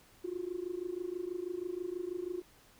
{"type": "tone with amplitude modulation", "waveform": "sine", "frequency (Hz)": 356.9, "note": "F4", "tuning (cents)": 38, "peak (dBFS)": -31, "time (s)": [0.24, 2.42], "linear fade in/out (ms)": 10, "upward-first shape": "sine", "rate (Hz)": 26.2, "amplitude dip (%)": 90, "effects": ["tanh soft clip ceiling -28 dBFS", "pink hiss -62 dBFS RMS until 2.79 s"]}